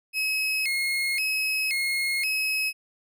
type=tone with vibrato; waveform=35% pulse; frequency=2349 Hz; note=D7; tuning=in tune; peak=-22 dBFS; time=0.13-2.73 s; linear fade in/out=50 ms; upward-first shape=square; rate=0.95 Hz; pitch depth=150 cents each way; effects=none